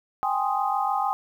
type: chord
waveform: sine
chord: Ab major seventh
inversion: third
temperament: equal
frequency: 784 / 830.6 / 1046.5 / 1244.5 Hz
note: G5 / Ab5 / C6 / Eb6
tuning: 0 / 0 / 0 / 0 cents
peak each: -26 / -27 / -30 / -29 dBFS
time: 0.23-1.13 s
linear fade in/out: 0 ms
effects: 9-bit